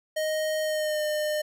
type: tone with pitch glide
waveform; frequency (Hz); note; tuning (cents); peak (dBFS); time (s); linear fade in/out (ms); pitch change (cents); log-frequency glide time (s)
square; 622.3 to 606.3; D#5 to D#5; 0 to -45; -26; 0.16-1.42; 10; -45; 0.61-1.03
effects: none